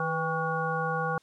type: harmonic tone with a mistuned harmonic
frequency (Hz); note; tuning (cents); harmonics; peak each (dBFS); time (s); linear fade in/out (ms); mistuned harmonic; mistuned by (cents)
160; D#3; +49; 1 / 3 / 5 / 7 / 9; -33 / -33 / -33 / -33 / -33; 0-1.18; 2; 3; +49
effects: white hiss -65 dBFS RMS until 1.22 s + low-pass 7000 Hz 12 dB/octave